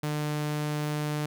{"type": "tone", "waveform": "sawtooth", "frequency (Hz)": 149.8, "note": "D3", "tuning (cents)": 35, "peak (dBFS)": -24, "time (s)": [0.03, 1.26], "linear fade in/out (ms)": 5, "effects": []}